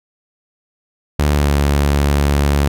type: tone with pitch glide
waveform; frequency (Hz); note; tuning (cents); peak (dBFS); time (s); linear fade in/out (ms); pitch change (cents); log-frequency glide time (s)
sawtooth; 73.42 to 71.49; D2 to D2; 0 to -46; -8; 1.19-2.68; 5; -46; 1.32-1.52
effects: none